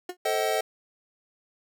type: tone with exponential decay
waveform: 30% pulse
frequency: 360.5 Hz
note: F#4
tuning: 45 cents flat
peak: -26 dBFS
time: 0.09-0.17 s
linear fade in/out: 5 ms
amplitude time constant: 16 ms
type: chord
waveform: square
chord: A diminished seventh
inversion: none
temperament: just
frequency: 440 / 528 / 633.6 / 760.3 Hz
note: A4 / C5 / Eb5 / Gb5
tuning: 0 / +16 / +31 / +47 cents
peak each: -30 / -33 / -29 / -30 dBFS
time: 0.25-0.61 s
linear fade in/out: 5 ms
effects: none